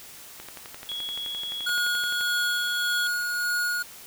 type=click train; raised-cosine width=0.3 ms; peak=-24 dBFS; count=22; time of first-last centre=0.4-2.21 s; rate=11.6 Hz
type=tone; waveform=sine; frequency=3340 Hz; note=G#7; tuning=9 cents sharp; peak=-30 dBFS; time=0.89-3.07 s; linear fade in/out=0 ms
type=tone with tremolo; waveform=square; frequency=1442 Hz; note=F#6; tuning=45 cents flat; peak=-24 dBFS; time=1.66-3.83 s; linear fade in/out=10 ms; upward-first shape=sine; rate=1.7 Hz; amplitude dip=30%
effects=white hiss -45 dBFS RMS until 4.06 s